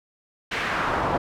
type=noise with band-pass filter sweep; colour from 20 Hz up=brown; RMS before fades=-25 dBFS; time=0.51-1.18 s; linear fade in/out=10 ms; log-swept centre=2400 to 780 Hz; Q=1.5; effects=none